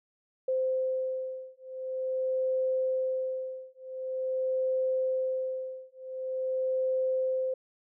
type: beating tone pair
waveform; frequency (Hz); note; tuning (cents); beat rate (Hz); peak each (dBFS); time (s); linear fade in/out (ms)
sine; 519 / 519.46; C5 / C5; -14 / -13; 0.46; -31; 0.48-7.54; 5
effects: none